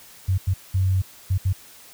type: tone bursts at uneven times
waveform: sine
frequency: 94.3 Hz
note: F#2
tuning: 33 cents sharp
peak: -17 dBFS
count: 5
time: 0.28-0.38 / 0.47-0.54 / 0.74-1.02 / 1.3-1.38 / 1.45-1.53 s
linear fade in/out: 10 ms
effects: white hiss -47 dBFS RMS until 1.93 s